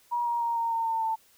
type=tone with pitch steps; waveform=sine; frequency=956 / 945 / 934.2 / 923.4 / 912.8 / 902.3 / 892 Hz; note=A#5 / A#5 / A#5 / A#5 / A#5 / A5 / A5; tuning=+43 / +23 / +3 / -17 / -37 / +43 / +23 cents; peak=-25 dBFS; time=0.11-1.16 s; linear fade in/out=20 ms; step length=150 ms; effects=white hiss -61 dBFS RMS until 1.37 s